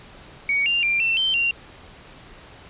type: tone with pitch steps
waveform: sine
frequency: 2245 / 2789 / 2378 / 2688 / 3109 / 2765 Hz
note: C#7 / F7 / D7 / E7 / G7 / F7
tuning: +21 / -3 / +21 / +33 / -15 / -18 cents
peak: -18 dBFS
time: 0.49-1.51 s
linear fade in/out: 2 ms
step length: 170 ms
effects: pink hiss -45 dBFS RMS until 2.69 s + resampled to 8000 Hz